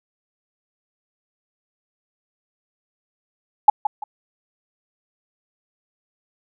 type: tone with echo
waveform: sine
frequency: 841 Hz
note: G#5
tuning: 22 cents sharp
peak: -4 dBFS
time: 3.68-3.7 s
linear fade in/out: 5 ms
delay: 170 ms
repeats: 2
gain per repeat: -11 dB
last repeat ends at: 4.04 s
effects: none